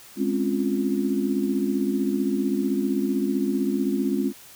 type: chord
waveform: sine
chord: Db major seventh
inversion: second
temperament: equal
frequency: 207.7 / 261.6 / 277.2 / 349.2 Hz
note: Ab3 / C4 / Db4 / F4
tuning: 0 / 0 / 0 / 0 cents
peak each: -26 / -27 / -26 / -28 dBFS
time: 0.16-4.33 s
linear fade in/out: 50 ms
effects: white hiss -47 dBFS RMS until 4.55 s